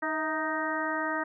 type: harmonic tone with a mistuned harmonic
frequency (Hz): 311.4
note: D#4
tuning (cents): +2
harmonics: 1 / 2 / 3 / 4 / 5 / 6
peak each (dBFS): -35 / -35 / -35 / -35 / -35 / -35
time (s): 0.02-1.24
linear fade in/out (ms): 10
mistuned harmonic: 2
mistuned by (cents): +46
effects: none